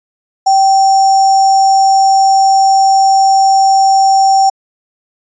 sine tone with sample-and-hold, 776 Hz, G5, 18 cents flat, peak -5 dBFS, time 0.46-4.5 s, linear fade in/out 10 ms, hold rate 6300 Hz, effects resampled to 16000 Hz

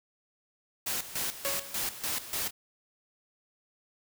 white noise with tremolo, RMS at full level -32 dBFS, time 0.86-2.51 s, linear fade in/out 10 ms, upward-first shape square, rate 3.4 Hz, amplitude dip 75%
sawtooth tone with exponential decay, 554.4 Hz, C#5, in tune, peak -27 dBFS, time 1.45-1.86 s, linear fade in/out 1 ms, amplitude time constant 88 ms
effects none

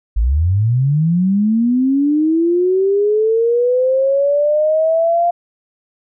sine linear sweep, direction up, 49 to 698.5 Hz, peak -11 dBFS, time 0.16-5.31 s, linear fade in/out 10 ms, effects none

